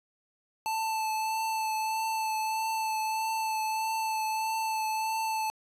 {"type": "tone with vibrato", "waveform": "square", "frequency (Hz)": 880, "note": "A5", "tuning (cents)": 0, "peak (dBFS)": -29, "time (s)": [0.66, 5.5], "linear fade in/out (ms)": 0, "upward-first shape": "triangle", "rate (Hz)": 1.6, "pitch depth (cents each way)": 19, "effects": ["resampled to 32000 Hz", "10-bit"]}